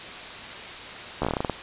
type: slowing click train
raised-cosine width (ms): 1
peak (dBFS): -11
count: 11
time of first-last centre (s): 1.22-1.497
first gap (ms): 13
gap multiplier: 1.16
effects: white hiss -37 dBFS RMS until 1.62 s + resampled to 8000 Hz